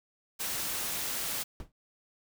white noise, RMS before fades -34 dBFS, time 0.39-1.44 s, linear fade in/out 20 ms
brown noise with exponential decay, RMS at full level -36 dBFS, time 1.6-1.72 s, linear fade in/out 1 ms, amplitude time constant 25 ms
effects none

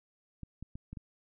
clicks, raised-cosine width 5 ms, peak -30 dBFS, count 5, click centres 0.433 / 0.626 / 0.755 / 0.93 / 0.972 s, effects none

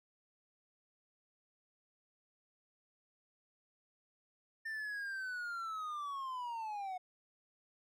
triangle linear sweep, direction down, 1800 to 725 Hz, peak -37 dBFS, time 4.65-6.98 s, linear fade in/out 10 ms, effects none

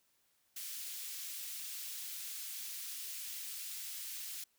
white high-pass noise, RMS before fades -44 dBFS, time 0.56-4.44 s, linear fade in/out 5 ms, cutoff 2600 Hz, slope 12 dB/octave, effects white hiss -75 dBFS RMS until 4.58 s

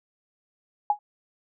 sine tone with exponential decay, 830.6 Hz, G#5, in tune, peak -14 dBFS, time 0.9-0.99 s, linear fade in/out 2 ms, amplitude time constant 18 ms, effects none

